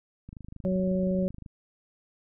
click train, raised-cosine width 5 ms, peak -30 dBFS, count 31, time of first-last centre 0.29-1.462 s, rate 25.6 Hz
harmonic tone, 186 Hz, F#3, 9 cents sharp, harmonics 1 / 2 / 3, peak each -25 / -34 / -30 dBFS, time 0.65-1.28 s, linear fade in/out 0 ms
effects none

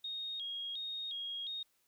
sine tone with vibrato, 3491 Hz, A7, 14 cents flat, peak -38 dBFS, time 0.04-1.63 s, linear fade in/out 5 ms, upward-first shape square, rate 1.4 Hz, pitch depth 110 cents each way, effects white hiss -75 dBFS RMS until 1.87 s

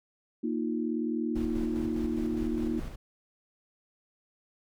sine chord, Bb suspended fourth, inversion none, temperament equal with one note detuned, 233.1 / 311.1 / 351.7 Hz, Bb3 / Eb4 / F4, 0 / 0 / +12 cents, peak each -31 / -32 / -35 dBFS, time 0.43-2.8 s, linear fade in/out 10 ms
brown noise with tremolo, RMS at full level -37 dBFS, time 1.35-2.96 s, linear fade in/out 10 ms, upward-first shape square, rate 4.9 Hz, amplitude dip 35%
effects none

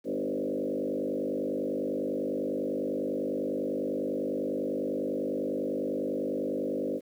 sine tone with frequency modulation, 392 Hz, G4, in tune, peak -28 dBFS, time 0.04-7.01 s, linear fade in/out 50 ms, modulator 50 Hz, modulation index 3.3, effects 10-bit

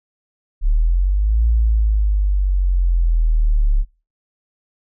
sine linear two-way sweep, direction up then down, 34.6 to 57 to 34.66 Hz, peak -12 dBFS, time 0.61-3.85 s, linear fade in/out 50 ms, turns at 1.45 s, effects noise-tail reverb RT60 0.3 s tail -18 dB re dry

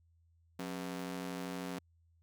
sawtooth ring-modulated tone, 224.4 Hz, A3, 34 cents sharp, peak -32 dBFS, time 0.59-1.79 s, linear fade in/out 5 ms, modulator 46.4 Hz, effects added 83 Hz sine -66 dBFS peak until 2.22 s

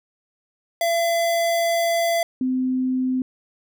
square / sine tone pair in turn, 676 / 257 Hz, E5 / C4, +43 / -31 cents, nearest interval octave + perfect fourth, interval 1674 cents, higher first, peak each -19 / -19 dBFS, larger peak neither, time 0.81-2.23 / 2.41-3.22 s, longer first, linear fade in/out 2 ms, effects none

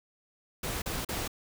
pink noise bursts, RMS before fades -34 dBFS, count 3, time 0.63-1.278 s, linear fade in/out 5 ms, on 190 ms, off 39 ms, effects none

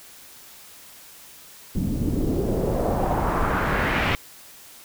pink noise with low-pass filter sweep, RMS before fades -23 dBFS, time 1.75-4.15 s, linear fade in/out 0 ms, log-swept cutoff 200 to 2600 Hz, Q 2, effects white hiss -46 dBFS RMS until 4.84 s

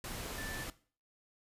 sine tone in noise, 1760 Hz, A6, in tune, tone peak -43 dBFS, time 0.38-0.64 s, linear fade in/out 2 ms, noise pink, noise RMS -42 dBFS, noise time 0.04-0.7 s, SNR -4 dB, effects noise-tail reverb RT60 0.4 s tail -17 dB re dry + resampled to 32000 Hz

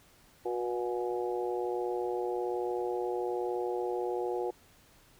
harmonic tone with a mistuned harmonic, 121.2 Hz, B2, 32 cents flat, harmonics 3 / 4 / 5 / 6 / 7, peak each -33 / -35 / -46 / -40 / -40 dBFS, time 0.45-4.51 s, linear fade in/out 10 ms, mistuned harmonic 7, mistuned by -16 cents, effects pink hiss -61 dBFS RMS until 5.19 s

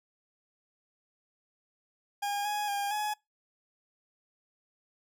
40% pulse tone with pitch steps, 813 / 833 / 807 / 843 Hz, G#5 / G#5 / G#5 / G#5, -37 / +5 / -50 / +26 cents, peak -29 dBFS, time 2.22-3.14 s, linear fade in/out 10 ms, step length 230 ms, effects noise-tail reverb RT60 0.2 s tail -25 dB re dry

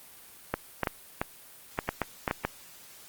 clicks, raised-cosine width 0.5 ms, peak -11 dBFS, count 10, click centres 0.54 / 0.833 / 0.872 / 1.215 / 1.789 / 1.89 / 2.017 / 2.278 / 2.311 / 2.45 s, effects white hiss -51 dBFS RMS until 3.08 s + Opus 32 kbps

